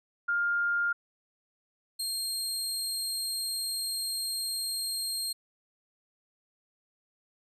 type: tone pair in turn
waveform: sine / 25% pulse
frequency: 1406 / 4213 Hz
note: F6 / C8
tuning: +11 / +11 cents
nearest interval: octave + perfect fifth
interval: 1900 cents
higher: second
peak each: -25 / -26 dBFS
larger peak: first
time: 0.28-0.93 / 1.99-5.33 s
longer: second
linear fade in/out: 10 ms
effects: none